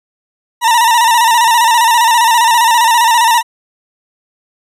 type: tone with vibrato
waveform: 40% pulse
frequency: 932.3 Hz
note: A#5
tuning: in tune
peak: -6 dBFS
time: 0.61-3.43 s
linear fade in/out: 50 ms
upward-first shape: square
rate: 15 Hz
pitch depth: 58 cents each way
effects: resampled to 32000 Hz